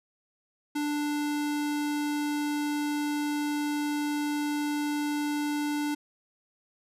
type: tone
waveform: square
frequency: 294.7 Hz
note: D4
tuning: 6 cents sharp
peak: -28 dBFS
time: 0.75-5.95 s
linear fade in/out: 10 ms
effects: resampled to 32000 Hz